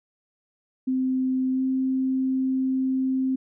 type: tone with pitch glide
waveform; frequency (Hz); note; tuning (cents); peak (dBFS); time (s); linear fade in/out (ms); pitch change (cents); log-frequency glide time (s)
sine; 259.4 to 262.1; C4 to C4; -15 to +3; -21; 0.87-3.36; 10; +18; 1.52-1.62
effects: none